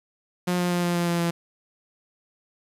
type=tone with pitch steps; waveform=sawtooth; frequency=178.6 / 177.16 / 175.73 / 174.32 / 172.92 / 171.52 / 170.14 Hz; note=F3 / F3 / F3 / F3 / F3 / F3 / F3; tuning=+39 / +25 / +11 / -3 / -17 / -31 / -45 cents; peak=-18 dBFS; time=0.47-1.31 s; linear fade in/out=10 ms; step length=120 ms; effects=resampled to 32000 Hz + 8-bit